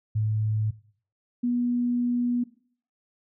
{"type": "tone pair in turn", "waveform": "sine", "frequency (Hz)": [108, 242.9], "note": ["A2", "B3"], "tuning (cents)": [-32, -29], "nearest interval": "octave + major second", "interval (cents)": 1403, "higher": "second", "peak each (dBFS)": -22, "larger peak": "neither", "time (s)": [[0.15, 0.71], [1.43, 2.44]], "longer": "second", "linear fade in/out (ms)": 10, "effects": ["noise-tail reverb RT60 0.5 s tail -18 dB re dry"]}